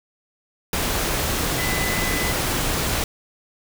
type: tone in noise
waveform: sine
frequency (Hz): 2007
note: B6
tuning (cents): +27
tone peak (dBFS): -27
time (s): 1.58-2.32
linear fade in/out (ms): 2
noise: pink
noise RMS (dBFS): -23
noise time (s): 0.73-3.04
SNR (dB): -7
effects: none